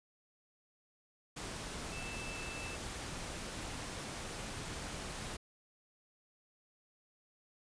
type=tone in noise; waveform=sine; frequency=2644 Hz; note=E7; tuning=5 cents sharp; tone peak=-46 dBFS; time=1.92-2.76 s; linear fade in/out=10 ms; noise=pink; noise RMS=-43 dBFS; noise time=1.36-5.37 s; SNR=-6 dB; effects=resampled to 22050 Hz